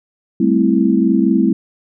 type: chord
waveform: sine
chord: A minor seventh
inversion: third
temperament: equal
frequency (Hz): 196 / 220 / 261.6 / 329.6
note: G3 / A3 / C4 / E4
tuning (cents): 0 / 0 / 0 / 0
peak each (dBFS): -16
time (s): 0.4-1.53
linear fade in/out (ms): 5
effects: none